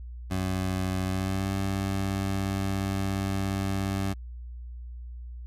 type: tone with pitch glide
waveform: 20% pulse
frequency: 93.6 to 97.12 Hz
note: F#2 to G2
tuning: +20 to -16 cents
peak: -22 dBFS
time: 0.3-4.14 s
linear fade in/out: 20 ms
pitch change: +64 cents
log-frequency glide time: 1.04-1.54 s
effects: added 60 Hz sine -37 dBFS peak until 5.46 s + resampled to 32000 Hz